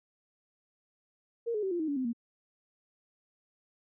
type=tone with pitch steps; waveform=sine; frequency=466.2 / 422.6 / 383.1 / 347.2 / 314.8 / 285.3 / 258.6 / 234.5 Hz; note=A#4 / G#4 / G4 / F4 / D#4 / C#4 / C4 / A#3; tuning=0 / +30 / -40 / -10 / +20 / +50 / -20 / +11 cents; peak=-29 dBFS; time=1.46-2.132 s; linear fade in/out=20 ms; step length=84 ms; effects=none